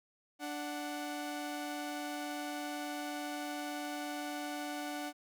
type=tone pair together; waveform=sawtooth; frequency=293.7 / 740.1 Hz; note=D4 / F#5; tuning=0 / 0 cents; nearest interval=octave + major third; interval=1600 cents; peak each=-36 / -38 dBFS; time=0.39-5.13 s; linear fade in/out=50 ms; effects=none